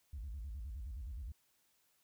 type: tone with vibrato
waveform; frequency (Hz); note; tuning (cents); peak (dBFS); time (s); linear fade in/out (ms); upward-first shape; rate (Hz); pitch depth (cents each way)
sine; 61.74; B1; 0; -40; 0.13-1.32; 5; square; 9.6; 270
effects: tanh soft clip ceiling -39 dBFS + white hiss -75 dBFS RMS until 2.03 s